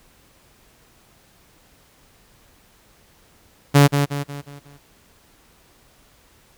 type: tone with echo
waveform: sawtooth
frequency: 142.6 Hz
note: C#3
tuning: 49 cents sharp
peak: -5 dBFS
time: 3.74-3.88 s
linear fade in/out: 20 ms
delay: 180 ms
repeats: 5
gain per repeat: -7 dB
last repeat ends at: 4.78 s
effects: pink hiss -55 dBFS RMS until 6.57 s